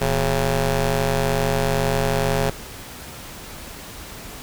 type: ring-modulated tone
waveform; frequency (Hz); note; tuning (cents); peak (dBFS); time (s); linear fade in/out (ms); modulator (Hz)
15% pulse; 130.81; C3; 0; -9; 0.01-2.5; 5; 286
effects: pink hiss -37 dBFS RMS until 4.42 s